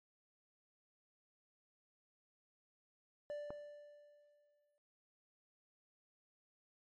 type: tone with exponential decay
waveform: triangle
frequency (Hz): 587.3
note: D5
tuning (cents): 0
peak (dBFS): -38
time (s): 3.3-4.78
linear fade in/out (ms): 0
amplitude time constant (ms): 320
type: click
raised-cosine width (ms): 1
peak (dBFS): -32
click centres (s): 3.505
effects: noise-tail reverb RT60 0.7 s tail -23 dB re dry + MP3 48 kbps